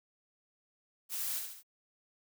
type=noise with echo; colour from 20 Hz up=blue; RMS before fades=-37 dBFS; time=1.09-1.42 s; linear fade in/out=50 ms; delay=71 ms; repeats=3; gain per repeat=-5 dB; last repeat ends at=1.633 s; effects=none